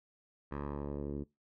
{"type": "tone with low-pass filter sweep", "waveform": "10% pulse", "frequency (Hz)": 71.8, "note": "D2", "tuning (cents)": -39, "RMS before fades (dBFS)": -39, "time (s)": [0.51, 1.24], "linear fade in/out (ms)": 10, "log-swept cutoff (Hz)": [1500, 320], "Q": 1.5, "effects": ["noise-tail reverb RT60 0.2 s tail -22 dB re dry"]}